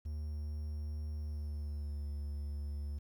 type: tone with pitch glide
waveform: triangle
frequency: 75.2 to 72.3 Hz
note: D2 to D2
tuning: +42 to -27 cents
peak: -35 dBFS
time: 0.05-2.99 s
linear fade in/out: 10 ms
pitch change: -69 cents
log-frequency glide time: 1.12-2.06 s
effects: 11-bit